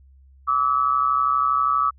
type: tone pair together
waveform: sine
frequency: 1155 / 1287.4 Hz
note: D6 / E6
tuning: -29 / -41 cents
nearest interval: major second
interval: 188 cents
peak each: -20 dBFS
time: 0.47-1.91 s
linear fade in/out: 20 ms
effects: added 67 Hz sine -48 dBFS peak until 1.98 s